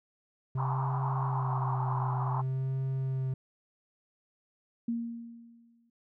triangle tone with vibrato, 130.81 Hz, C3, in tune, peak -27 dBFS, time 0.55-3.34 s, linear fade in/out 5 ms, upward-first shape sine, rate 0.54 Hz, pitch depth 30 cents each way
pink band-pass noise, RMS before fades -36 dBFS, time 0.57-2.42 s, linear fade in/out 20 ms, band 810 to 1100 Hz, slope 48 dB/octave
sine tone with exponential decay, 233.1 Hz, A#3, in tune, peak -27 dBFS, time 4.88-5.9 s, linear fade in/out 5 ms, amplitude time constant 220 ms
effects none

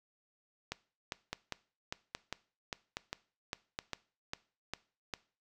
two click trains, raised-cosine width 0.2 ms, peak -19 / -19 dBFS, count 4 / 12, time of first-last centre 1.33-3.789 / 0.72-5.138 s, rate 1.22 / 2.49 Hz, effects noise-tail reverb RT60 0.4 s tail -20 dB re dry

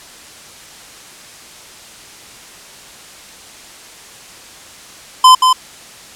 square tone with echo, 1024 Hz, C6, 38 cents flat, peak -3 dBFS, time 5.24-5.35 s, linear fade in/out 5 ms, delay 180 ms, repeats 1, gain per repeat -5 dB, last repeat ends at 5.53 s, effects white hiss -37 dBFS RMS until 6.15 s + low-pass 9000 Hz 12 dB/octave

